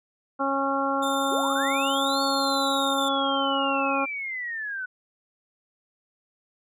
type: harmonic tone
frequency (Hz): 274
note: C#4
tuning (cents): -20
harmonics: 1 / 2 / 3 / 4 / 5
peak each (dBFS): -29 / -29 / -29 / -29 / -29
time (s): 0.39-4.06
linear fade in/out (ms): 20
type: tone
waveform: sawtooth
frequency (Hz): 3595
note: A7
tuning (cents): +36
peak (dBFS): -29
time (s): 1.02-3.09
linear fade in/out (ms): 10
type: linear two-way sweep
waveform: sine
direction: up then down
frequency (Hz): 316.3 to 4417 to 1473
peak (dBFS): -29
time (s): 1.31-4.86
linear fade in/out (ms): 10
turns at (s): 2.22
effects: resampled to 32000 Hz